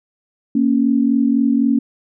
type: tone pair together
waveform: sine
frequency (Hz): 233.2 / 277.1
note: A#3 / C#4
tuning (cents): +1 / -1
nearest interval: minor third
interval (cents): 298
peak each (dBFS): -15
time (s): 0.55-1.79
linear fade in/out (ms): 5
effects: none